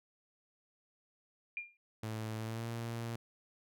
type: tone with exponential decay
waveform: sine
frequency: 2402 Hz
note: D7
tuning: 38 cents sharp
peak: -34 dBFS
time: 1.57-1.77 s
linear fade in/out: 1 ms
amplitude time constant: 42 ms
type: tone with pitch glide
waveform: sawtooth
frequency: 110 to 116.14 Hz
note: A2 to A#2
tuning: 0 to -6 cents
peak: -34 dBFS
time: 2.03-3.16 s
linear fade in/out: 5 ms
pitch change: +94 cents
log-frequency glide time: 2.37-2.68 s
effects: none